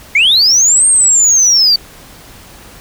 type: linear two-way sweep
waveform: sine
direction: up then down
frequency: 2093 to 8710 to 4531 Hz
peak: -4 dBFS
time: 0.15-1.76 s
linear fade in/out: 5 ms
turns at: 0.87 s
effects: tanh soft clip ceiling -3 dBFS + pink hiss -37 dBFS RMS until 2.8 s